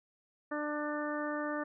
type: harmonic tone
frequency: 297.4 Hz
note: D4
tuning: 22 cents sharp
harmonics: 1 / 2 / 3 / 4 / 5 / 6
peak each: -37 / -38 / -45 / -41 / -44 / -43 dBFS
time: 0.51-1.64 s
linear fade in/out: 10 ms
effects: none